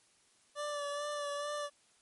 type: tone with vibrato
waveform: 25% pulse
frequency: 582 Hz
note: D5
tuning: 16 cents flat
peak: -32 dBFS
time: 0.55-1.7 s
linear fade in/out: 50 ms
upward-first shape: sine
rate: 2.3 Hz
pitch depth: 27 cents each way
effects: white hiss -68 dBFS RMS until 2.01 s + MP3 48 kbps